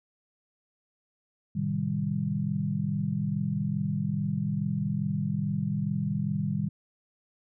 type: chord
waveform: sine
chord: A half-diminished seventh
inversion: none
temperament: equal with one note detuned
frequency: 110 / 130.81 / 155.56 / 197.93 Hz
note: A2 / C3 / Eb3 / G3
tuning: 0 / 0 / 0 / +17 cents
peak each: -35 / -35 / -30 / -30 dBFS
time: 1.55-6.69 s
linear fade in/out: 10 ms
effects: none